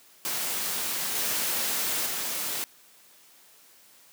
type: noise with level steps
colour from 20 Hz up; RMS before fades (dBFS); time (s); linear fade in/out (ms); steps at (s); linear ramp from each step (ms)
white; -30 / -28 / -31; 0.25-2.64; 0; 1.15 / 2.06; 5
effects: white hiss -56 dBFS RMS until 4.12 s + high-pass 150 Hz 12 dB/octave